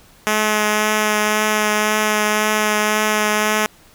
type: tone with vibrato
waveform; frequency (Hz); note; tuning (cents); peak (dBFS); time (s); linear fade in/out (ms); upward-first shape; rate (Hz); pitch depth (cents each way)
5% pulse; 213; G#3; +44; -4; 0.27-3.66; 0; triangle; 1.9; 13
effects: pink hiss -49 dBFS RMS until 3.94 s